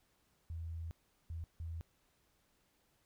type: tone bursts at uneven times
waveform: sine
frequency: 82.41 Hz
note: E2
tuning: in tune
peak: -40 dBFS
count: 3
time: 0.5-0.91 / 1.3-1.44 / 1.6-1.81 s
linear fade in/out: 0 ms
effects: pink hiss -75 dBFS RMS until 3.05 s